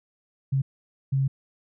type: tone bursts at uneven times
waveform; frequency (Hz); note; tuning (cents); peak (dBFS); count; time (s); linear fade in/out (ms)
sine; 135.5; C#3; -39; -20; 2; 0.52-0.62 / 1.12-1.28; 10
effects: none